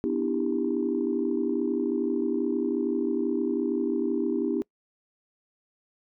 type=chord; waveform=sine; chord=E minor seventh; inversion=second; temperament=just; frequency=247.2 / 296.7 / 329.6 / 395.6 Hz; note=B3 / D4 / E4 / G4; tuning=+2 / +18 / 0 / +16 cents; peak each=-29 dBFS; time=0.04-4.62 s; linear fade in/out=0 ms; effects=noise-tail reverb RT60 0.1 s tail -24 dB re dry + tanh soft clip ceiling -15 dBFS

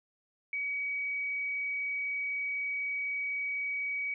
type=tone; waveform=sine; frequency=2266 Hz; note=C#7; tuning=37 cents sharp; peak=-31 dBFS; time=0.53-4.14 s; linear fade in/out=2 ms; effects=none

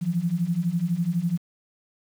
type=beating tone pair; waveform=sine; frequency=164.81 / 176.81 Hz; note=E3 / F3; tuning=0 / +22 cents; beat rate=12 Hz; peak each=-26 / -24 dBFS; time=0.01-1.38 s; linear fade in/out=20 ms; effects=8-bit

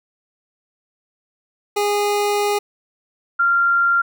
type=tone pair in turn; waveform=25% pulse / sine; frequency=411.4 / 1386.3 Hz; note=G#4 / F6; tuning=-16 / -13 cents; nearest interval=octave + major sixth; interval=2103 cents; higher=second; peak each=-13 dBFS; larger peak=neither; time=1.76-2.59 / 3.39-4.02 s; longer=first; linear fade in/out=10 ms; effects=none

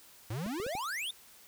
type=exponential sweep; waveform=square; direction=up; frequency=99.8 to 3729 Hz; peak=-35 dBFS; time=0.3-1.11 s; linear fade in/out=5 ms
type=clicks; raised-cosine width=2 ms; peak=-29 dBFS; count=4; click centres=0.463 / 0.6 / 0.665 / 0.752 s
effects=white hiss -57 dBFS RMS until 1.47 s

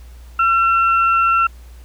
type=tone pair together; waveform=sine; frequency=1353.9 / 2700 Hz; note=E6 / E7; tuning=+46 / +41 cents; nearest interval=octave; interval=1195 cents; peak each=-12 / -21 dBFS; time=0.39-1.47 s; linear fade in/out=5 ms; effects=added 60 Hz sine -36 dBFS peak until 1.84 s + pink hiss -51 dBFS RMS until 1.84 s

